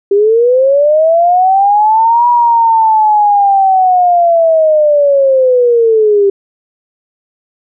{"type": "linear two-way sweep", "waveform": "sine", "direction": "up then down", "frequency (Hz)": [392, 968, 392], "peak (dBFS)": -5, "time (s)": [0.11, 6.3], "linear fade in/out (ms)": 5, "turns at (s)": 2.28, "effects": []}